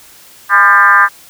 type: tone with frequency modulation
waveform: sine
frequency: 1396.9 Hz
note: F6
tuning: in tune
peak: -4 dBFS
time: 0.49-1.09 s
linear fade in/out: 50 ms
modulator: 191 Hz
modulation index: 2
effects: white hiss -40 dBFS RMS until 1.29 s